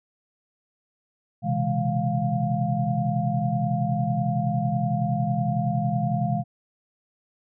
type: tone cluster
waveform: sine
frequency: 124.2 / 135 / 162.5 / 206.1 / 702 Hz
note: B2 / C#3 / E3 / G#3 / F5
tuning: +10 / -45 / -24 / -13 / +9 cents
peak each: -28 dBFS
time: 1.42-6.44 s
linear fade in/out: 50 ms
effects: none